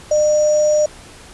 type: tone with sample-and-hold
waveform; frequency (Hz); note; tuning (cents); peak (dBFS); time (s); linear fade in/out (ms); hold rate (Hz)
sine; 604; D5; +48; -11; 0.11-0.86; 5; 6300
effects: pink hiss -40 dBFS RMS until 1.33 s + resampled to 24000 Hz